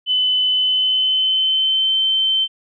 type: tone with pitch glide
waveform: sine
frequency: 3018 to 3094 Hz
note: F#7 to G7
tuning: +34 to -23 cents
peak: -14 dBFS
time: 0.06-2.48 s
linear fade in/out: 50 ms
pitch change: +43 cents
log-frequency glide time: 0.5-1.97 s
effects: none